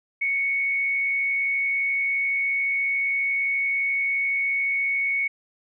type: tone with frequency modulation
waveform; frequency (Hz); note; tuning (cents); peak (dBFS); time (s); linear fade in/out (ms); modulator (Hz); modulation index
sine; 2217; C#7; 0; -21; 0.21-5.28; 10; 74.5; 0.42
effects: none